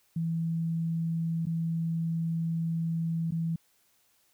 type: tone with dropouts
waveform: sine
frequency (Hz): 164.81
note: E3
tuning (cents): 0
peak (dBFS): -27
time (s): 0.16-3.56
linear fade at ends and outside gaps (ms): 5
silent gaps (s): 1.456-1.467 / 3.309-3.32
effects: white hiss -68 dBFS RMS until 4.33 s